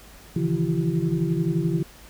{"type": "tone cluster", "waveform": "sine", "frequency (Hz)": [137.6, 158.4, 169.9, 335.2, 383.1], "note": ["C#3", "D#3", "F3", "E4", "G4"], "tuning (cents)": [-12, 31, -47, 29, -40], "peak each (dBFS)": [-29, -25, -25, -28, -33], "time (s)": [0.36, 1.83], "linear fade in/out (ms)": 5, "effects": ["added 51 Hz sine -48 dBFS peak until 2.09 s", "pink hiss -48 dBFS RMS until 2.09 s"]}